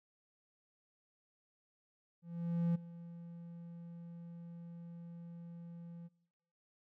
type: tone with ADSR envelope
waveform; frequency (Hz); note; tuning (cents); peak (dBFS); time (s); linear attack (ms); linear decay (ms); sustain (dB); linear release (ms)
triangle; 170.1; F3; -45; -27; 2.22-6.09; 530; 12; -18; 29
effects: noise-tail reverb RT60 1.0 s tail -25 dB re dry